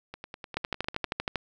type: two click trains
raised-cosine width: 0.3 ms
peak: -12 / -23 dBFS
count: 11 / 10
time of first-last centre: 0.57-1.357 / 0.14-1.045 s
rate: 12.7 / 9.94 Hz
effects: none